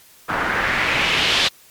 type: noise with low-pass filter sweep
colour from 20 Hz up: white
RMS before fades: -19 dBFS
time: 0.28-1.49 s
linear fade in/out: 20 ms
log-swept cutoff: 1300 to 3900 Hz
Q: 2.3
effects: white hiss -49 dBFS RMS until 1.7 s + MP3 96 kbps